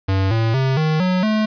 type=tone with pitch steps; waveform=square; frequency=96.1 / 112.97 / 132.8 / 156.11 / 183.52 / 215.7 Hz; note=G2 / A2 / C3 / D#3 / F#3 / A3; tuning=-34 / +46 / +26 / +6 / -14 / -34 cents; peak=-16 dBFS; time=0.08-1.46 s; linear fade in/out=10 ms; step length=230 ms; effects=resampled to 11025 Hz + 7-bit